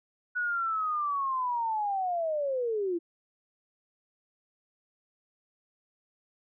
sine linear sweep, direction down, 1479 to 329.6 Hz, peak -27 dBFS, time 0.35-2.99 s, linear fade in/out 20 ms, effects none

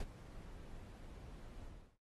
brown noise with ADSR envelope, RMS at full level -36 dBFS, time 0-1.98 s, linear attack 4 ms, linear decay 39 ms, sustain -16 dB, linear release 350 ms, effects noise-tail reverb RT60 0.2 s tail -22 dB re dry + AAC 32 kbps

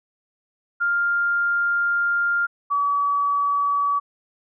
sine tone pair in turn, 1400 / 1141.2 Hz, F6 / C#6, +4 / +50 cents, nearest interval major third, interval 354 cents, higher first, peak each -18 dBFS, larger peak neither, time 0.8-2.47 / 2.7-4 s, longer first, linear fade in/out 20 ms, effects none

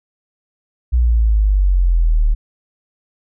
sine exponential sweep, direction down, 61.74 to 36.71 Hz, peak -10 dBFS, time 0.92-2.35 s, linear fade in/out 20 ms, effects none

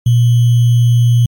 sine tone with sample-and-hold, 119.6 Hz, A#2, 45 cents sharp, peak -6 dBFS, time 0.06-1.26 s, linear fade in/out 5 ms, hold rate 3150 Hz, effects MP3 64 kbps

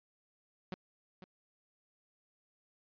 sawtooth tone with echo, 185 Hz, F#3, in tune, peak -34 dBFS, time 0.72-0.74 s, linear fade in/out 0 ms, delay 500 ms, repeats 1, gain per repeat -11 dB, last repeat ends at 1.24 s, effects resampled to 11025 Hz

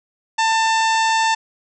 harmonic tone with a mistuned harmonic, 893 Hz, A5, 25 cents sharp, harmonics 1 / 2 / 3 / 4 / 5 / 6 / 7 / 8 / 9, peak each -16 / -22 / -26 / -28 / -30 / -32 / -33 / -34 / -35 dBFS, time 0.38-1.35 s, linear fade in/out 10 ms, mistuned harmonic 9, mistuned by -35 cents, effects none

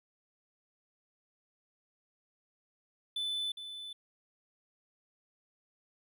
triangle tone with echo, 3506 Hz, A7, 7 cents flat, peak -31 dBFS, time 3.16-3.52 s, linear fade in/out 5 ms, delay 410 ms, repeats 1, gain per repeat -9 dB, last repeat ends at 3.93 s, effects none

